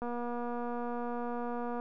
click train, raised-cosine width 1 ms, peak -25 dBFS, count 428, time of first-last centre 0.02-1.799 s, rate 240 Hz, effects none

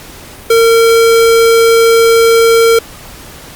square tone, 457.8 Hz, A#4, 31 cents flat, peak -5 dBFS, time 0.5-2.79 s, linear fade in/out 5 ms, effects pink hiss -32 dBFS RMS until 3.55 s + Opus 48 kbps

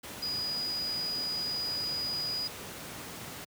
sine tone in noise, 4921 Hz, D#8, 20 cents flat, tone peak -31 dBFS, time 0.22-2.48 s, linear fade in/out 10 ms, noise pink, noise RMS -42 dBFS, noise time 0.03-3.45 s, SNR +8 dB, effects high-pass 100 Hz 12 dB/octave

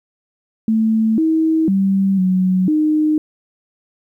sine tone with pitch steps, 221.1 / 319.8 / 194.2 / 185.4 / 307 Hz, A3 / D#4 / G3 / F#3 / D#4, +9 / +48 / -16 / +4 / -23 cents, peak -12 dBFS, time 0.68-3.18 s, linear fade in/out 2 ms, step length 500 ms, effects 9-bit

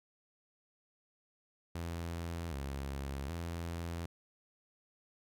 sawtooth tone with pitch steps, 84.4 / 68.8 / 84.5 Hz, E2 / C#2 / E2, +41 / -12 / +43 cents, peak -34 dBFS, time 1.75-4.06 s, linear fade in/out 5 ms, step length 770 ms, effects none

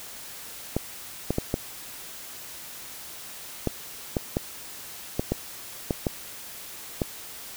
clicks, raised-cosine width 2 ms, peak -10 dBFS, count 12, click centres 0.766 / 1.306 / 1.384 / 1.541 / 3.673 / 4.168 / 4.369 / 5.195 / 5.32 / 5.908 / 6.068 / 7.018 s, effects white hiss -41 dBFS RMS until 7.56 s

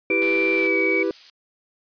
triangle chord, E minor, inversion none, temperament equal, 329.6 / 392 / 493.9 Hz, E4 / G4 / B4, 0 / 0 / 0 cents, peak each -23 / -22 / -24 dBFS, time 0.1-1.11 s, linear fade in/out 2 ms
sine tone with pitch glide, 2349 to 2273 Hz, D7 to C#7, 0 to +43 cents, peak -20 dBFS, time 0.1-1.03 s, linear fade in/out 5 ms, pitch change -57 cents, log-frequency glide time 0.53-0.77 s
click train, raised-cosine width 0.2 ms, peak -21 dBFS, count 98, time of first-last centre 0.22-0.669 s, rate 216 Hz
violet noise, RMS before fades -32 dBFS, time 0.57-1.3 s, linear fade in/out 2 ms
effects resampled to 11025 Hz

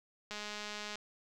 click train, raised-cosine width 0.2 ms, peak -25 dBFS, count 136, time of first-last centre 0.31-0.956 s, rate 209 Hz, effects none

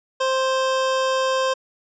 25% pulse tone, 525 Hz, C5, 6 cents sharp, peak -15 dBFS, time 0.2-1.54 s, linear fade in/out 10 ms, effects resampled to 16000 Hz

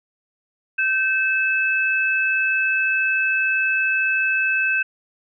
sine tone pair together, 1548.8 / 2607 Hz, G6 / E7, -21 / -20 cents, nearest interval major sixth, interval 901 cents, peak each -20 / -20 dBFS, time 0.78-4.83 s, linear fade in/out 10 ms, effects none

